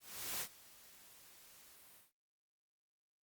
white noise with ADSR envelope, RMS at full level -40 dBFS, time 0-2.12 s, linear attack 410 ms, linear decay 65 ms, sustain -21 dB, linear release 150 ms, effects noise-tail reverb RT60 0.2 s tail -19 dB re dry + Opus 48 kbps

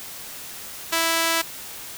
sawtooth tone with high-pass filter, 329.6 Hz, E4, in tune, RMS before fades -22 dBFS, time 0.92-1.42 s, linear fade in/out 10 ms, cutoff 1000 Hz, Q 0.51, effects white hiss -37 dBFS RMS until 1.97 s

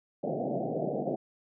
white band-pass noise, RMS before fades -32 dBFS, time 0.23-1.16 s, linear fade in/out 10 ms, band 130 to 740 Hz, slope 96 dB/octave, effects none

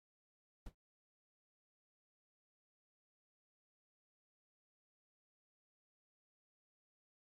brown noise with exponential decay, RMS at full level -43 dBFS, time 0.66-0.75 s, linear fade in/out 5 ms, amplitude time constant 18 ms, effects MP3 64 kbps

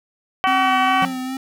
harmonic tone, 379.4 Hz, F#4, 43 cents sharp, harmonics 2 / 3 / 4 / 5 / 6 / 7 / 8, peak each -18 / -19 / -25 / -28 / -26 / -31 / -28 dBFS, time 0.44-1.05 s, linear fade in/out 0 ms
square tone with vibrato, 261.6 Hz, C4, in tune, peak -25 dBFS, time 0.47-1.37 s, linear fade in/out 2 ms, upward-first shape sine, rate 2.4 Hz, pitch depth 37 cents each way
square tone with exponential decay, 180 Hz, F#3, 47 cents flat, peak -22 dBFS, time 1.02-1.27 s, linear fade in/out 2 ms, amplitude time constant 54 ms
effects none

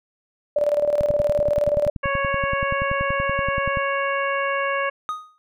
sine tone with tremolo, 587.3 Hz, D5, in tune, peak -15 dBFS, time 0.56-1.9 s, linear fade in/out 5 ms, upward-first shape square, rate 19 Hz, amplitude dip 60%
click train, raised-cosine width 5 ms, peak -16 dBFS, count 30, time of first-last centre 1.01-3.772 s, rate 10.5 Hz
harmonic tone, 554.4 Hz, C#5, in tune, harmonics 1 / 2 / 3 / 4 / 5, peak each -25 / -25 / -27 / -30 / -33 dBFS, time 2.03-4.9 s, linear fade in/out 10 ms
triangle tone with exponential decay, 1244.5 Hz, D#6, in tune, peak -19 dBFS, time 5.09-5.38 s, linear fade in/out 0 ms, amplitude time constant 61 ms
effects none

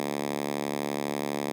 5% pulse tone with high-pass filter, 72.1 Hz, D2, 31 cents flat, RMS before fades -31 dBFS, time 0-1.52 s, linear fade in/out 0 ms, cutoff 220 Hz, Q 1.3, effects none

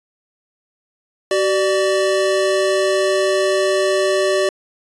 square tone pair together, 380.1 / 592.2 Hz, F#4 / D5, +47 / +14 cents, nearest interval minor sixth, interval 767 cents, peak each -18 dBFS, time 1.31-4.49 s, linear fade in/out 2 ms, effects resampled to 22050 Hz

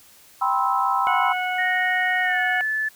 sine chord, C major seventh, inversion second, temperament just, 784.9 / 981.1 / 1046.5 / 1308.1 Hz, G5 / B5 / C6 / E6, +2 / -12 / 0 / -14 cents, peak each -24 dBFS, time 0.41-1.33 s, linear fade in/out 10 ms
harmonic tone, 733 Hz, F#5, 16 cents flat, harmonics 1 / 2 / 3 / 4, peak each -25 / -28 / -28 / -36 dBFS, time 1.07-2.61 s, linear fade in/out 0 ms
sine tone with pitch glide, 1864 to 1739.2 Hz, A#6 to A6, -1 to -21 cents, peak -21 dBFS, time 1.58-2.89 s, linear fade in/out 10 ms, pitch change -120 cents, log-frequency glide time 2.22-2.4 s
effects white hiss -51 dBFS RMS until 2.95 s

